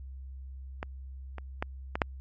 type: clicks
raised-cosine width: 0.5 ms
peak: -19 / -25 / -15 / -15 / -8 dBFS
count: 5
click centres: 0.829 / 1.383 / 1.625 / 1.955 / 2.018 s
effects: added 66 Hz sine -40 dBFS peak until 2.2 s + MP3 32 kbps